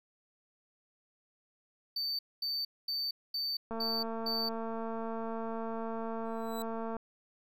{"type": "tone bursts", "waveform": "triangle", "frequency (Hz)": 4571, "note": "D8", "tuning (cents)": -48, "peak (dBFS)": -31, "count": 6, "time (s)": [1.96, 4.49], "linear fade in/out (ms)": 5, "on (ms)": 230, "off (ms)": 230}
{"type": "click train", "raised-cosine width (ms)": 1, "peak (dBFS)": -26, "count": 737, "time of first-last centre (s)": [3.71, 6.967], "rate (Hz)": 226}
{"type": "tone with exponential growth", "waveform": "15% pulse", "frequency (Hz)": 3951, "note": "B7", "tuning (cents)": 0, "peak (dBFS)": -33, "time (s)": [6.25, 6.62], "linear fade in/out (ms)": 1, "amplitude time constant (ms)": 79}
{"effects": []}